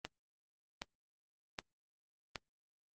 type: click train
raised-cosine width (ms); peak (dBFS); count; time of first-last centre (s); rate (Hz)
0.2; -21; 4; 0.05-2.358; 1.3
effects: Opus 32 kbps